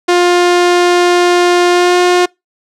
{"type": "tone with pitch glide", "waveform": "sawtooth", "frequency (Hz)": [353.2, 357.1], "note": ["F4", "F4"], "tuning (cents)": [20, 39], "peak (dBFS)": -3, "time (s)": [0.08, 2.26], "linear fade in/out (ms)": 10, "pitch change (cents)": 19, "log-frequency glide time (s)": [1.7, 1.97], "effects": ["noise-tail reverb RT60 0.2 s tail -26 dB re dry", "low-pass 7000 Hz 12 dB/octave"]}